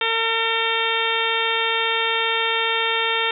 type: harmonic tone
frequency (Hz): 453.7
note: A#4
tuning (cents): -47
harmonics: 1 / 2 / 3 / 4 / 5 / 6 / 7 / 8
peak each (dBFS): -27 / -27 / -27 / -27 / -27 / -27 / -27 / -27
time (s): 0.01-3.31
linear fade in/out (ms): 2
effects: none